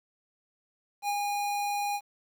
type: tone with ADSR envelope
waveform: square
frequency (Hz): 817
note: G#5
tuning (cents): -29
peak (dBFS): -27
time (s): 1.02-2.01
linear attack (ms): 64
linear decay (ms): 50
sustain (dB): -2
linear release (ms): 58
effects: 10-bit